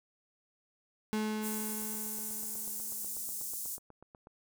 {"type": "tone with exponential decay", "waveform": "35% pulse", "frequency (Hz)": 215.2, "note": "A3", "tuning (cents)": -38, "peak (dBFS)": -28, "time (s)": [1.13, 3.71], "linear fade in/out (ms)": 0, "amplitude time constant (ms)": 560}
{"type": "high-pass noise", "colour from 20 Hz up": "pink", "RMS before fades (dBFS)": -39, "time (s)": [1.41, 3.79], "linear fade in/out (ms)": 50, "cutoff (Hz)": 7400, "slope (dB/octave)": 24}
{"type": "click train", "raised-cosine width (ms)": 1, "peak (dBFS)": -38, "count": 21, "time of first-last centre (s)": [1.82, 4.271], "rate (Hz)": 8.16}
{"effects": []}